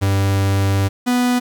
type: tone pair in turn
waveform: 45% pulse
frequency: 98 / 246.9 Hz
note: G2 / B3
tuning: 0 / 0 cents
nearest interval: octave + major third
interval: 1600 cents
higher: second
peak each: -14 dBFS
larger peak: neither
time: 0.01-0.89 / 1.06-1.4 s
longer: first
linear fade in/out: 20 ms
effects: 8-bit